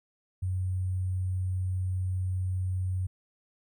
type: tone with sample-and-hold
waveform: sine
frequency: 92.5 Hz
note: F#2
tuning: in tune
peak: -27 dBFS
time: 0.42-3.07 s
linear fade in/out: 10 ms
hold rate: 8820 Hz
effects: none